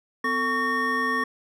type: tone cluster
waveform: triangle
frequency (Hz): 254.9 / 448.2 / 1118 / 1833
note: C4 / A4 / C#6 / A#6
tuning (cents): -45 / +32 / +14 / -30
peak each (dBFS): -29 / -31 / -24 / -24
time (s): 0.24-1.24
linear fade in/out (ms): 5
effects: none

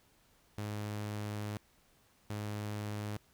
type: tone bursts at uneven times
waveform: sawtooth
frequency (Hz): 104.8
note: G#2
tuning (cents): +16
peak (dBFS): -33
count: 2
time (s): 0.58-1.57 / 2.3-3.17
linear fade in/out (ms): 0
effects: pink hiss -68 dBFS RMS until 3.33 s

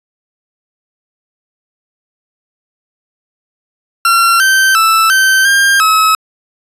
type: tone with pitch steps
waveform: 40% pulse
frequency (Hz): 1365 / 1553 / 1321 / 1548 / 1600 / 1287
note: F6 / G6 / E6 / G6 / G6 / E6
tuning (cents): -40 / -17 / +3 / -22 / +35 / -42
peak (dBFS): -6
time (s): 4.05-6.15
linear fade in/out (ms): 2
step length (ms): 350
effects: resampled to 32000 Hz

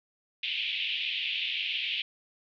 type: band-pass noise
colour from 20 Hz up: white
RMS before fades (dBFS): -32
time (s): 0.43-2.02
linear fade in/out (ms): 2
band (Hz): 2400 to 3400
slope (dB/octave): 48
effects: none

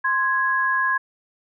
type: tone pair together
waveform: sine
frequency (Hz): 1046.5 / 1661.2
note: C6 / G#6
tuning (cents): 0 / 0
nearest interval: minor sixth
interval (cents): 800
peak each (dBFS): -22 / -20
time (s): 0.04-0.98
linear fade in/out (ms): 10
effects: none

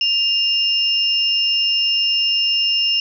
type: tone pair together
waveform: sine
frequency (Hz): 2809 / 5303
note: F7 / E8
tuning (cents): +9 / +9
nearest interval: major seventh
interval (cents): 1100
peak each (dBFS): -16 / -20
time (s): 0.01-3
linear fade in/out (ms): 2
effects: none

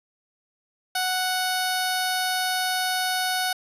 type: tone with notch filter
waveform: 10% pulse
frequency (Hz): 740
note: F#5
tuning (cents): 0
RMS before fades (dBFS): -25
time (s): 0.95-3.53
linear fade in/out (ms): 5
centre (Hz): 2500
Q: 1.7
effects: resampled to 32000 Hz

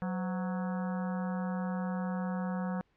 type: harmonic tone with a mistuned harmonic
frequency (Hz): 185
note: F#3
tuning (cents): 0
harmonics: 1 / 3 / 4 / 5 / 6 / 7 / 8 / 9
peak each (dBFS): -32 / -42 / -44 / -46 / -48 / -49 / -50 / -51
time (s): 0.02-2.81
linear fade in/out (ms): 0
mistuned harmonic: 3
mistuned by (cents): -130
effects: pink hiss -72 dBFS RMS until 2.96 s + low-pass 3000 Hz 12 dB/octave

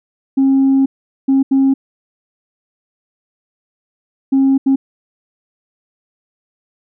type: tone bursts at uneven times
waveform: sine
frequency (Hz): 270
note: C#4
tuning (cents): -45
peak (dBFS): -7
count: 5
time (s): 0.37-0.86 / 1.28-1.43 / 1.51-1.74 / 4.32-4.58 / 4.66-4.76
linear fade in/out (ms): 10
effects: tanh soft clip ceiling -6 dBFS

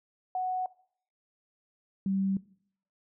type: tone pair in turn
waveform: sine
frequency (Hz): 740 / 193.58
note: F#5 / G3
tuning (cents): 0 / -21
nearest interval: octave + major seventh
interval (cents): 2321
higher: first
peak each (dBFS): -28 / -26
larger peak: second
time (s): 0.35-0.66 / 2.06-2.37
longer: neither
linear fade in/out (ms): 2
effects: noise-tail reverb RT60 0.6 s tail -20 dB re dry

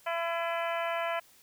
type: harmonic tone with a mistuned harmonic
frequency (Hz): 336.4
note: E4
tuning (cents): +35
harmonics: 2 / 3 / 4 / 5 / 6 / 7 / 8 / 9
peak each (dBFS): -32 / -36 / -38 / -40 / -42 / -43 / -44 / -45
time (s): 0.06-1.2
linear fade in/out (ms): 10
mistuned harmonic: 8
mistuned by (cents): -75
effects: white hiss -60 dBFS RMS until 1.42 s

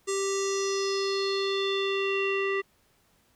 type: tone with low-pass filter sweep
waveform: square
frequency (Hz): 392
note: G4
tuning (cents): 0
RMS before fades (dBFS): -28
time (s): 0.07-2.62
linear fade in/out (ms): 20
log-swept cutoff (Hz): 7700 to 2300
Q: 5.1
effects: pink hiss -66 dBFS RMS until 3.35 s

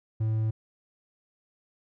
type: tone with hard clipping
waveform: triangle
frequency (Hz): 110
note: A2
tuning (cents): 0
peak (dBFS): -25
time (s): 0.2-0.51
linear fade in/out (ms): 10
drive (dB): 6
effects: none

